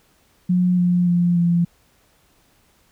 sine tone with pitch steps, 180.1 / 177.31 / 174.57 / 171.87 Hz, F#3 / F3 / F3 / F3, -46 / +27 / 0 / -27 cents, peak -14 dBFS, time 0.49-1.65 s, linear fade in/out 10 ms, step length 290 ms, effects pink hiss -59 dBFS RMS until 2.91 s

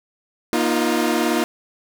sawtooth chord, Bb suspended fourth, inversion none, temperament equal with one note detuned, 238.9 / 311.1 / 349.2 Hz, Bb3 / Eb4 / F4, +43 / 0 / 0 cents, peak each -18 dBFS, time 0.53-1.44 s, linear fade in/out 0 ms, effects none

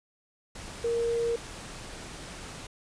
sine tone in noise, 466.9 Hz, A#4, 3 cents sharp, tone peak -25 dBFS, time 0.84-1.36 s, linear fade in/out 5 ms, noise pink, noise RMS -42 dBFS, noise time 0.55-2.67 s, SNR +14 dB, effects resampled to 22050 Hz

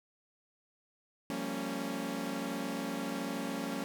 sawtooth chord, G half-diminished seventh, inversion third, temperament equal with one note detuned, 174.61 / 196 / 228.9 / 277.2 Hz, F3 / G3 / Bb3 / Db4, 0 / 0 / -31 / 0 cents, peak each -40 / -38 / -36 / -34 dBFS, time 1.3-3.84 s, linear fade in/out 0 ms, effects none

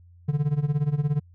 triangle tone with tremolo, 146.7 Hz, D3, 2 cents flat, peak -16 dBFS, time 0.28-1.2 s, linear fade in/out 10 ms, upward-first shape sine, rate 17 Hz, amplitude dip 85%, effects added 87 Hz sine -49 dBFS peak until 1.34 s

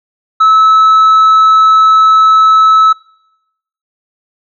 triangle tone with tanh clipping, 1300 Hz, E6, 24 cents flat, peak -4 dBFS, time 0.4-2.93 s, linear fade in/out 10 ms, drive 7 dB, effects noise-tail reverb RT60 0.9 s tail -26 dB re dry

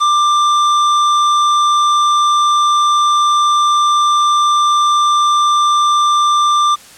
triangle tone with hard clipping, 1186 Hz, D6, 17 cents sharp, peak -11 dBFS, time 0-6.76 s, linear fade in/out 20 ms, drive 14 dB, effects white hiss -39 dBFS RMS until 6.97 s + low-pass 10000 Hz 12 dB/octave

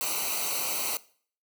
white noise with comb filter, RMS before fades -30 dBFS, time 0.01-0.97 s, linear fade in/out 0 ms, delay 0.58 ms, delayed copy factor -0.95, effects noise-tail reverb RT60 0.5 s tail -20 dB re dry

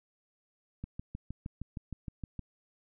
click train, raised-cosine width 5 ms, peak -26 dBFS, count 11, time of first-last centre 0.84-2.393 s, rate 6.44 Hz, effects none

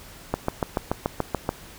click train, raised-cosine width 1 ms, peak -8 dBFS, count 9, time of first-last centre 0.34-1.491 s, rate 6.95 Hz, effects pink hiss -45 dBFS RMS until 1.78 s

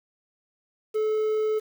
triangle tone with quantisation, 432.2 Hz, A4, 31 cents flat, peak -20 dBFS, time 0.94-1.6 s, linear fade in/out 20 ms, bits 8, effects none

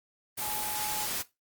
sine tone in noise, 846 Hz, G#5, 32 cents sharp, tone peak -37 dBFS, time 0.4-1.07 s, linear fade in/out 20 ms, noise white, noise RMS -33 dBFS, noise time 0.37-1.23 s, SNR -7 dB, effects noise-tail reverb RT60 0.2 s tail -17 dB re dry + Opus 24 kbps

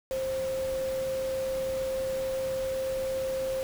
sine tone in noise, 528 Hz, C5, 16 cents sharp, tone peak -28 dBFS, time 0.11-3.63 s, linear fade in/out 0 ms, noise pink, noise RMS -42 dBFS, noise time 0.11-3.63 s, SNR +11 dB, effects none

